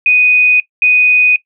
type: tone pair in turn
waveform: sine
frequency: 2489 / 2489 Hz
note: D#7 / D#7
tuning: 0 / 0 cents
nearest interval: unison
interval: 0 cents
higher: neither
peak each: -6 dBFS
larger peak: neither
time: 0.06-0.6 / 0.82-1.36 s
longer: neither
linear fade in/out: 2 ms
effects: noise-tail reverb RT60 0.1 s tail -19 dB re dry